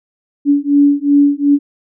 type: beating tone pair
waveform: sine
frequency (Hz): 284.5 / 287.2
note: C#4 / D4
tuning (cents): +45 / -39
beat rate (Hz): 2.7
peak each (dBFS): -11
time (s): 0.45-1.59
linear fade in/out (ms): 50
effects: none